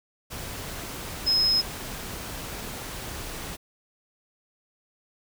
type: tone in noise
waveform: sine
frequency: 5130 Hz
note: E8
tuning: 48 cents flat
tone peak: -19 dBFS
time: 1.26-1.62 s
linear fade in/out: 20 ms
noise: pink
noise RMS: -36 dBFS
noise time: 0.3-3.57 s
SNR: +14 dB
effects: none